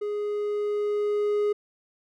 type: tone with level ramp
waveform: triangle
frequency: 415.3 Hz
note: G#4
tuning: in tune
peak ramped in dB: -25 to -19 dBFS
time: 0.01-1.53 s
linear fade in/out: 10 ms
effects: none